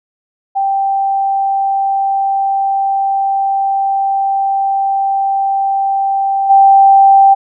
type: tone with level steps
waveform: sine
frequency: 784 Hz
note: G5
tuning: in tune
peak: -11 / -3 dBFS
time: 0.55-7.35 s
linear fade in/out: 20 ms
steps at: 6.49 s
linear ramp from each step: 20 ms
effects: none